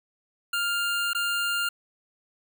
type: tone with dropouts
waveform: 25% pulse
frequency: 1400 Hz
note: F6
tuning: 4 cents sharp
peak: -21 dBFS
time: 0.53-1.69 s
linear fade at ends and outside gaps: 5 ms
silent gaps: 1.133-1.148 s
effects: none